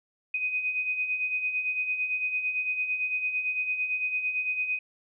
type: beating tone pair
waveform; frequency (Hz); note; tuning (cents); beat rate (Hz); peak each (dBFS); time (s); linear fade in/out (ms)
sine; 2495 / 2503.9; D#7 / D#7; +4 / +10; 8.9; -35 / -27; 0.34-4.79; 5
effects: none